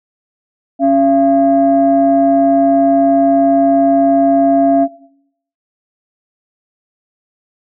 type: tone pair together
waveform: sine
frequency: 277 / 680 Hz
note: C#4 / F5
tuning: -1 / -46 cents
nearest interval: octave + major third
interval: 1555 cents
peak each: -10 dBFS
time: 0.79-4.88 s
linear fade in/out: 50 ms
effects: noise-tail reverb RT60 0.7 s tail -18 dB re dry + tanh soft clip ceiling -1 dBFS